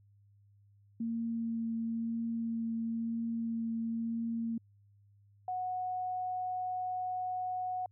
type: tone with vibrato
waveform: sine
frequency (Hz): 228.8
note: A#3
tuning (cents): -32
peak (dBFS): -32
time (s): 1-4.58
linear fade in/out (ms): 5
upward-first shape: triangle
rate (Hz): 1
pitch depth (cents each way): 11
type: tone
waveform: sine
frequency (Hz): 735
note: F#5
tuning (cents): -12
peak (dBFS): -33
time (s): 5.48-7.86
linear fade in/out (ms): 2
effects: added 101 Hz sine -61 dBFS peak until 7.91 s